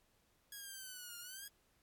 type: linear two-way sweep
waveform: 5% pulse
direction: down then up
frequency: 1661.2 to 1400 to 1661.2 Hz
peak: -37 dBFS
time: 0.52-1.48 s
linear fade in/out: 2 ms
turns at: 1.19 s
effects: pink hiss -75 dBFS RMS until 1.82 s + AAC 64 kbps